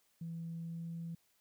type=tone with pitch glide; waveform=sine; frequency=166 to 167.06 Hz; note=E3 to E3; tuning=+12 to +23 cents; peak=-39 dBFS; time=0.21-1.15 s; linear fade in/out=5 ms; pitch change=+11 cents; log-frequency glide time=0.56-0.86 s; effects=tanh soft clip ceiling -35 dBFS + white hiss -74 dBFS RMS until 1.4 s